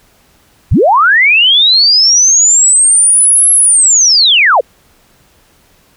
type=linear two-way sweep; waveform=sine; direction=up then down; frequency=32.68 to 11175 to 417.9 Hz; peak=-4 dBFS; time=0.71-4.61 s; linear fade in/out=10 ms; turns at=3.52 s; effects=pink hiss -49 dBFS RMS until 5.96 s